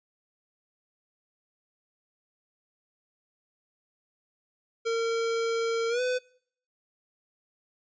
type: tone with pitch glide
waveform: square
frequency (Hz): 458 to 502.3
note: A#4 to B4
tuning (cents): -31 to +29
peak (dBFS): -26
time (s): 4.85-6.19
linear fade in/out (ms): 20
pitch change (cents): +160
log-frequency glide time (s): 5.89-6.01
effects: noise-tail reverb RT60 0.6 s tail -24 dB re dry + resampled to 16000 Hz